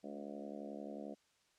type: harmonic tone with a mistuned harmonic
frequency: 71.3 Hz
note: C#2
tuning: 49 cents sharp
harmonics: 3 / 4 / 5 / 6 / 7 / 8 / 9 / 10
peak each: -49 / -50 / -53 / -58 / -53 / -53 / -53 / -58 dBFS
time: 0.03-1.15 s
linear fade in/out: 20 ms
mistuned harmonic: 3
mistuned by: -32 cents
effects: white hiss -74 dBFS RMS until 1.58 s + low-pass 7000 Hz 12 dB/octave